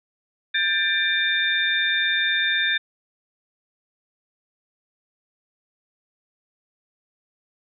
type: tone cluster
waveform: sine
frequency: 1599 / 1775 / 2361 / 3613 Hz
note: G6 / A6 / D7 / A7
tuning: +34 / +15 / +9 / +45 cents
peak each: -25 / -24 / -28 / -23 dBFS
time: 0.54-2.78 s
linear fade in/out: 10 ms
effects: none